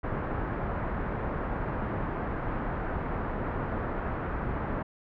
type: low-pass noise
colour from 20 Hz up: pink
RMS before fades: -32 dBFS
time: 0.03-4.83 s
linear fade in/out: 10 ms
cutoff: 1600 Hz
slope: 24 dB/octave
effects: none